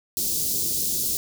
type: band-stop noise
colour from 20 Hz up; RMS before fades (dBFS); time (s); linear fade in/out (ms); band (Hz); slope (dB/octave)
white; -25; 0.17-1.17; 0; 420 to 4400; 24
effects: none